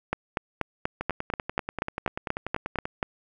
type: two click trains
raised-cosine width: 0.5 ms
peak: -10 / -15 dBFS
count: 13 / 20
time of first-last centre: 0.13-3.029 / 1.01-2.855 s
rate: 4.14 / 10.3 Hz
effects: none